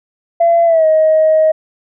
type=tone with pitch glide; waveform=sine; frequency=678 to 629 Hz; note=E5 to D#5; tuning=+49 to +19 cents; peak=-6 dBFS; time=0.4-1.52 s; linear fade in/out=10 ms; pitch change=-130 cents; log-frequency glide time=0.65-0.86 s; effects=tanh soft clip ceiling -3 dBFS